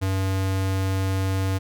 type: tone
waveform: square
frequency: 95.6 Hz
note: G2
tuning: 43 cents flat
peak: -22 dBFS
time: 0.01-1.59 s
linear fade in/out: 20 ms
effects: none